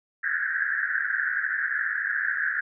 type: band-pass noise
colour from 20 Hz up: pink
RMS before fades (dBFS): -27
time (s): 0.23-2.61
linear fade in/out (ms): 10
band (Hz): 1500 to 1800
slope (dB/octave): 96
effects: none